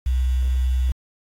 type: tone with quantisation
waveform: sine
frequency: 63.5 Hz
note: B1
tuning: 49 cents sharp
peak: -17 dBFS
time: 0.06-0.92 s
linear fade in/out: 5 ms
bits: 7
effects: AAC 48 kbps